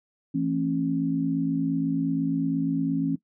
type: tone cluster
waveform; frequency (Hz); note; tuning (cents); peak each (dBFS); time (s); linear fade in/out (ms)
sine; 166.5 / 223.9 / 272.4; E3 / A3 / C#4; +18 / +30 / -30; -28 / -32 / -24; 0.34-3.16; 10
effects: noise-tail reverb RT60 0.1 s tail -18 dB re dry